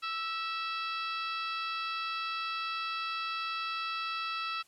harmonic tone with a mistuned harmonic, 659.3 Hz, E5, in tune, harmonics 2 / 3 / 4 / 5 / 6 / 7 / 8, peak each -35 / -47 / -39 / -45 / -44 / -46 / -50 dBFS, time 0.02-4.63 s, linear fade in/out 20 ms, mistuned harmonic 3, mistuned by -41 cents, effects white hiss -65 dBFS RMS until 4.67 s + low-pass 11000 Hz 12 dB/octave

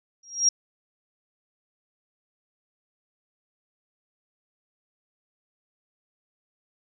sine tone with exponential growth, 5630 Hz, F8, 13 cents sharp, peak -13 dBFS, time 0.23-0.49 s, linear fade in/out 5 ms, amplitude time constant 55 ms, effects none

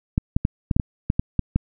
clicks, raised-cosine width 5 ms, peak -6 dBFS, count 10, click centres 0.179 / 0.365 / 0.451 / 0.712 / 0.765 / 0.798 / 1.101 / 1.195 / 1.393 / 1.56 s, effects none

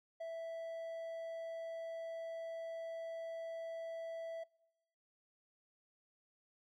triangle tone, 659.3 Hz, E5, in tune, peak -39 dBFS, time 0.2-4.44 s, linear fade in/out 10 ms, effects noise-tail reverb RT60 0.9 s tail -25 dB re dry

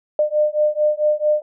sine beating tone pair, 601 / 605.5 Hz, D5 / D#5, +40 / -47 cents, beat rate 4.5 Hz, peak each -18 / -18 dBFS, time 0.19-1.42 s, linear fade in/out 2 ms, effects none

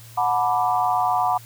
sine chord, B minor seventh, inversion second, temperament equal with one note detuned, 731.5 / 880 / 987.8 / 1174.7 Hz, F#5 / A5 / B5 / D6, -20 / 0 / 0 / 0 cents, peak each -21 / -26 / -23 / -26 dBFS, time 0.17-1.38 s, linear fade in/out 10 ms, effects added 115 Hz sine -43 dBFS peak until 1.45 s + white hiss -47 dBFS RMS until 1.45 s

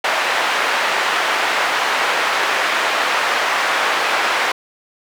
white band-pass noise, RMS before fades -18 dBFS, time 0.04-4.52 s, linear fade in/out 5 ms, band 620 to 1900 Hz, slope 12 dB/octave, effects none

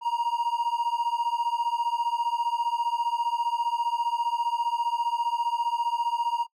triangle beating tone pair, 936 / 951 Hz, A#5 / A#5, +7 / +34 cents, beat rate 15 Hz, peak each -25 dBFS, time 0.01-6.47 s, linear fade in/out 50 ms, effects noise-tail reverb RT60 0.1 s tail -23 dB re dry

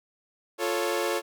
sawtooth chord, F augmented, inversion none, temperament equal, 349.2 / 440 / 554.4 Hz, F4 / A4 / C#5, 0 / 0 / 0 cents, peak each -26 dBFS, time 0.58-1.22 s, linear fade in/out 50 ms, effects none

